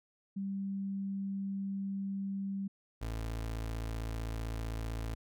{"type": "tone pair in turn", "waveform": ["sine", "30% pulse"], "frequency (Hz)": [196, 55.61], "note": ["G3", "A1"], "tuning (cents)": [0, 19], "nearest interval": "octave + minor seventh", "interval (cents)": 2181, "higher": "first", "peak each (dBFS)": [-34, -33], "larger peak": "second", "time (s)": [[0.36, 2.68], [3.01, 5.15]], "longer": "first", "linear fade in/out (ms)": 10, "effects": []}